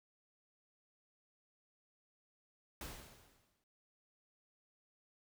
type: noise with exponential decay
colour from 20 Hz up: pink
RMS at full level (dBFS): -45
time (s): 2.81-3.64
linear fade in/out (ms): 2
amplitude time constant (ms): 180
effects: none